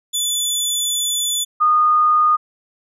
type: tone pair in turn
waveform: 20% pulse / sine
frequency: 3474 / 1228.2 Hz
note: A7 / D#6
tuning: -23 / -23 cents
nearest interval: octave + tritone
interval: 1800 cents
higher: first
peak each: -12 / -11 dBFS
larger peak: second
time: 0.13-1.45 / 1.6-2.37 s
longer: first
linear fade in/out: 20 ms
effects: none